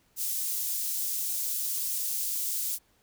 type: high-pass noise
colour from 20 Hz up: white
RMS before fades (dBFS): -31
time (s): 0.16-2.79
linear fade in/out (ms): 50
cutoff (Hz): 6400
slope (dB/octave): 12
effects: pink hiss -67 dBFS RMS until 3.02 s